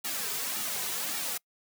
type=noise with flanger; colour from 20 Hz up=white; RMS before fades=-33 dBFS; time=0.04-1.38 s; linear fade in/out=10 ms; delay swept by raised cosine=1.9 to 3.7 ms; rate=1.8 Hz; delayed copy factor=-0.75; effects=noise-tail reverb RT60 0.1 s tail -26 dB re dry + high-pass 200 Hz 12 dB/octave